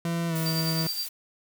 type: tone with pitch glide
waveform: 40% pulse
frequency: 168.6 to 161.55 Hz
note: E3 to E3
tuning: +39 to -35 cents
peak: -25 dBFS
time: 0.05-0.87 s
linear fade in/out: 2 ms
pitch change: -74 cents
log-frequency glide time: 0.28-0.35 s
type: noise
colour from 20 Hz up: blue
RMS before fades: -36 dBFS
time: 0.35-1.09 s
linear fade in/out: 10 ms
type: tone with tremolo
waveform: sine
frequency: 4699 Hz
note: D8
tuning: in tune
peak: -27 dBFS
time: 0.46-1.06 s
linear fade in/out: 0 ms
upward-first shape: sine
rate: 9.7 Hz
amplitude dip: 70%
effects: none